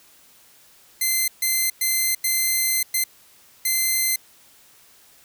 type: tone bursts at uneven times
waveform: 5% pulse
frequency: 2067 Hz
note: C7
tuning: 22 cents flat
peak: -9 dBFS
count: 6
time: 1.01-1.28 / 1.42-1.7 / 1.81-2.15 / 2.24-2.83 / 2.94-3.04 / 3.65-4.16 s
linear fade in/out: 5 ms
effects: white hiss -53 dBFS RMS until 5.24 s